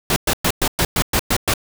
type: noise bursts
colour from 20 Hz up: pink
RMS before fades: -17 dBFS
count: 9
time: 0.1-1.538 s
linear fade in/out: 2 ms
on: 62 ms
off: 110 ms
effects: none